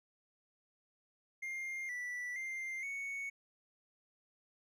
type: tone with pitch steps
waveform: triangle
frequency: 2114 / 1966 / 2097 / 2220 Hz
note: C7 / B6 / C7 / C#7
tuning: +17 / -8 / +3 / +2 cents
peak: -37 dBFS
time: 1.42-3.3 s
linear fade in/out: 10 ms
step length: 470 ms
effects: none